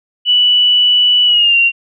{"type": "tone with pitch glide", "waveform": "sine", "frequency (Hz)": [2960, 2762], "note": ["F#7", "F7"], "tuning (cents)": [0, -20], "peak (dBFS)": -7, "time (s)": [0.25, 1.72], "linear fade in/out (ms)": 50, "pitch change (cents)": -120, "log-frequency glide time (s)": [1.25, 1.57], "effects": []}